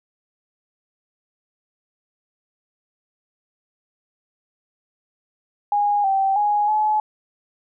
sine tone with pitch steps, 822 / 777 / 830 / 854 Hz, G#5 / G5 / G#5 / G#5, -18 / -16 / -1 / +48 cents, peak -16 dBFS, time 5.72-7 s, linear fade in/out 2 ms, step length 320 ms, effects none

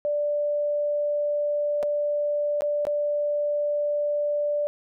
sine tone with dropouts, 587.3 Hz, D5, in tune, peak -22 dBFS, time 0.05-4.67 s, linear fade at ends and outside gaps 0 ms, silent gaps 1.828-1.832 / 2.608-2.62 / 2.852-2.869 s, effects none

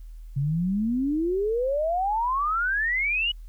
sine exponential sweep, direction up, 133.2 to 2964 Hz, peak -22 dBFS, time 0.36-3.32 s, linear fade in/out 10 ms, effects added 40 Hz sine -38 dBFS peak until 3.48 s + white hiss -67 dBFS RMS until 3.48 s

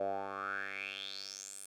10% pulse tone with band-pass filter sweep, 97.9 Hz, G2, 2 cents flat, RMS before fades -41 dBFS, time 0-1.66 s, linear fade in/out 5 ms, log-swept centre 600 to 9800 Hz, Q 6.7, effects none

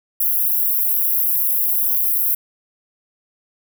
white high-pass noise, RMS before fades -18 dBFS, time 0.2-2.35 s, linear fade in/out 5 ms, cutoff 11000 Hz, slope 96 dB/octave, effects none

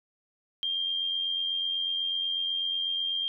sine tone with amplitude modulation, 3197 Hz, G7, 33 cents sharp, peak -25 dBFS, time 0.63-3.28 s, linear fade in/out 0 ms, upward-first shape sine, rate 88.1 Hz, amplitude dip 45%, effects none

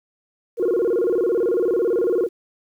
sine tone with vibrato, 412.1 Hz, G#4, 13 cents flat, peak -15 dBFS, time 0.57-2.29 s, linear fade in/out 50 ms, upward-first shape square, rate 18 Hz, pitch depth 230 cents each way, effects tanh soft clip ceiling -14 dBFS + 9-bit

